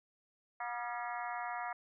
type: harmonic tone with a mistuned harmonic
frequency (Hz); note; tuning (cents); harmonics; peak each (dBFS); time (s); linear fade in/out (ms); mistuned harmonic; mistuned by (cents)
240.5; B3; -46; 3 / 4 / 5 / 6 / 7 / 8 / 9; -41 / -43 / -45 / -47 / -48 / -49 / -50; 0.6-1.73; 5; 6; -75
effects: none